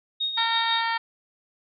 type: tone with tremolo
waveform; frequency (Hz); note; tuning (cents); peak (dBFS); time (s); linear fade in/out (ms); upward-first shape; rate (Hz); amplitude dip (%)
sine; 3729; A#7; 0; -22; 0.2-0.82; 10; triangle; 6.1; 65
type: harmonic tone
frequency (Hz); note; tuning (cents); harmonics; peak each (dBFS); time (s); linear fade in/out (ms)
457.7; A#4; -32; 2 / 3 / 4 / 5 / 6 / 7 / 8 / 9 / 10; -26 / -32 / -29 / -35 / -43 / -36 / -39 / -44 / -39; 0.37-0.98; 10
effects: none